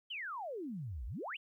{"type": "exponential two-way sweep", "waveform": "sine", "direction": "down then up", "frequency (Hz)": [3200, 51.5, 3200], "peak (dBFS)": -39, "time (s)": [0.1, 1.37], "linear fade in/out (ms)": 10, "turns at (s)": 1.06, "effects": ["13-bit"]}